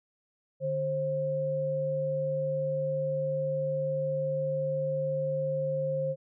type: tone pair together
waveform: sine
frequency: 149 / 531.4 Hz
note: D3 / C5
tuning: +25 / +27 cents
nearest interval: octave + minor seventh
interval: 2202 cents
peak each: -34 / -28 dBFS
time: 0.6-6.16 s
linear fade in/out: 50 ms
effects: none